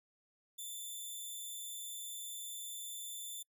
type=tone; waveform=10% pulse; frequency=3535 Hz; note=A7; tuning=7 cents sharp; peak=-35 dBFS; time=0.58-3.43 s; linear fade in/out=10 ms; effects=noise-tail reverb RT60 0.1 s tail -26 dB re dry